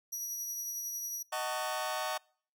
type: tone with tremolo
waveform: sawtooth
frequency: 5800 Hz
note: F#8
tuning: 35 cents flat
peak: -32 dBFS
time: 0.12-1.23 s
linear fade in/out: 10 ms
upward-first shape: triangle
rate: 11 Hz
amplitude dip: 30%
type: chord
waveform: sawtooth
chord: D# half-diminished seventh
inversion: none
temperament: just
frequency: 622.3 / 746.7 / 896 / 1120.1 Hz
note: D#5 / F#5 / A5 / C#6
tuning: 0 / +16 / +31 / +18 cents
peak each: -34 / -34 / -36 / -35 dBFS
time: 1.32-2.18 s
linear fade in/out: 10 ms
effects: noise-tail reverb RT60 0.5 s tail -26 dB re dry